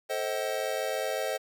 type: chord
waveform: square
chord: A diminished seventh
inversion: none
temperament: just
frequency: 440 / 528 / 633.6 / 760.3 Hz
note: A4 / C5 / Eb5 / Gb5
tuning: 0 / +16 / +31 / +47 cents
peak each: -37 / -34 / -34 / -38 dBFS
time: 0.09-1.38 s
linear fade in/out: 20 ms
effects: 10-bit

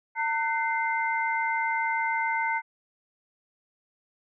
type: tone cluster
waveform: sine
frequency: 907 / 1508 / 2085 Hz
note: A#5 / F#6 / C7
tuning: -48 / +32 / -7 cents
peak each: -27 / -32 / -29 dBFS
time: 0.15-2.62 s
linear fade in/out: 50 ms
effects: none

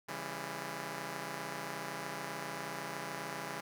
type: chord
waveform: 5% pulse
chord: C# diminished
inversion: none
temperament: just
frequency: 138.59 / 166.31 / 199.57 Hz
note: C#3 / E3 / G3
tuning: 0 / +16 / +31 cents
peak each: -33 dBFS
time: 0.08-3.61 s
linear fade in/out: 10 ms
effects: none

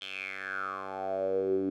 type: tone with band-pass filter sweep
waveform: 10% pulse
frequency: 96 Hz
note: G2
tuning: 36 cents flat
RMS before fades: -33 dBFS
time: 0.01-1.7 s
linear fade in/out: 10 ms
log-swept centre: 3200 to 300 Hz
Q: 8
effects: none

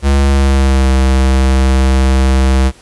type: tone with pitch glide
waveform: square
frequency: 69.3 to 65.87 Hz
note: C#2 to C2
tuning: 0 to +12 cents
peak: -8 dBFS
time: 0.02-2.72 s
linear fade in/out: 50 ms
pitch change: -88 cents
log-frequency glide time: 0.19-0.9 s
effects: pink hiss -42 dBFS RMS until 2.81 s + resampled to 24000 Hz

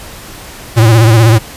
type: tone with vibrato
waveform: square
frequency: 113.3 Hz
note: A#2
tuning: 49 cents flat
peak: -4 dBFS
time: 0.76-1.39 s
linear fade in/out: 20 ms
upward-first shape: sine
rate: 16 Hz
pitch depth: 81 cents each way
effects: pink hiss -30 dBFS RMS until 1.56 s + resampled to 32000 Hz

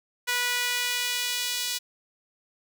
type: tone with high-pass filter sweep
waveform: sawtooth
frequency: 489.6 Hz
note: B4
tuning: 15 cents flat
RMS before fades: -28 dBFS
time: 0.27-1.79 s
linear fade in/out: 20 ms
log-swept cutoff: 1700 to 3800 Hz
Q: 1.2
effects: none

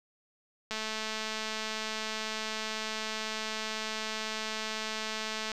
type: click train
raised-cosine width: 0.2 ms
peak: -18 dBFS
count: 1049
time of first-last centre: 0.71-5.517 s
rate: 218 Hz
effects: none

